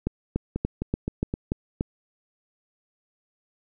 two click trains, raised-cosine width 3 ms, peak -11 / -14 dBFS, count 7 / 4, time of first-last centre 0.07-1.809 / 0.56-1.339 s, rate 3.45 / 3.85 Hz, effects none

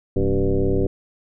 sine tone with frequency modulation, 183.5 Hz, F#3, 14 cents flat, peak -16 dBFS, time 0.16-0.87 s, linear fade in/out 5 ms, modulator 101 Hz, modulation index 3, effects none

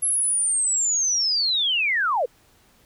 sine linear sweep, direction down, 11175 to 440 Hz, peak -19 dBFS, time 0.02-2.26 s, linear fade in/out 10 ms, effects pink hiss -58 dBFS RMS until 2.85 s

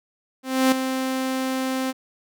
sawtooth tone with ADSR envelope, 261.6 Hz, C4, in tune, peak -10 dBFS, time 0.43-1.93 s, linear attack 290 ms, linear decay 4 ms, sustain -9 dB, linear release 32 ms, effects none

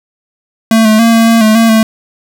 square tone with pitch steps, 224.1 / 216.5 / 229.4 / 227.2 / 228.5 / 216.7 / 227.5 / 221.2 Hz, A3 / A3 / A#3 / A#3 / A#3 / A3 / A#3 / A3, +32 / -28 / -28 / -44 / -34 / -26 / -42 / +9 cents, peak -5 dBFS, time 0.71-1.83 s, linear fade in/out 2 ms, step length 140 ms, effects none

